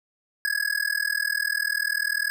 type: tone with amplitude modulation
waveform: square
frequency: 1671 Hz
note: G#6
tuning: 10 cents sharp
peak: -20 dBFS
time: 0.45-2.3 s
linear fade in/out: 0 ms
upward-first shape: sine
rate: 40.1 Hz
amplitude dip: 100%
effects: none